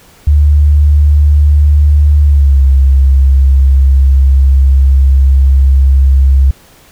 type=tone with pitch glide; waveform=sine; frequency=73.42 to 67.33 Hz; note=D2 to C#2; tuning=0 to -50 cents; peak=-3 dBFS; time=0.27-6.51 s; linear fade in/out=5 ms; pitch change=-150 cents; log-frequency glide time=2.21-2.63 s; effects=pink hiss -42 dBFS RMS until 6.91 s